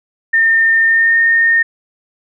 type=tone with pitch glide; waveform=sine; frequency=1813 to 1833 Hz; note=A#6 to A#6; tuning=-49 to -30 cents; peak=-8 dBFS; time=0.33-1.63 s; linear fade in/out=10 ms; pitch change=+19 cents; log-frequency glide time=0.84-1.18 s; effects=none